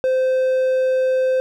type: tone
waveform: triangle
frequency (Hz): 518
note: C5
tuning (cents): -17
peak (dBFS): -13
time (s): 0.04-1.4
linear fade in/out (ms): 0
effects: none